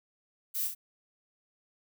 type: noise with echo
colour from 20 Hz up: violet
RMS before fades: -33 dBFS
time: 0.54-0.68 s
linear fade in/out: 20 ms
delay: 35 ms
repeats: 2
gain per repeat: -4 dB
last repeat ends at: 0.75 s
effects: none